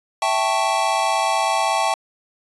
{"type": "chord", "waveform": "square", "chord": "A dominant seventh", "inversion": "second", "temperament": "equal", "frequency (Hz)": [659.3, 784, 880, 1108.7], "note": ["E5", "G5", "A5", "C#6"], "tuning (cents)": [0, 0, 0, 0], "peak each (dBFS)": [-25, -23, -23, -25], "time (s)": [0.22, 1.94], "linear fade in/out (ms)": 2, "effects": ["resampled to 24000 Hz"]}